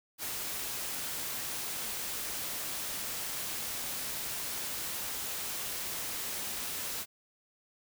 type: noise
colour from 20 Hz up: white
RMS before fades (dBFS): -37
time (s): 0.18-7.06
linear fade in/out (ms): 50
effects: none